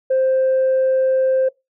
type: tone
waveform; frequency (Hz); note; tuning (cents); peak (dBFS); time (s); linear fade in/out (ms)
sine; 524; C5; +2; -12; 0.1-1.49; 10
effects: noise-tail reverb RT60 0.2 s tail -23 dB re dry + tanh soft clip ceiling -11 dBFS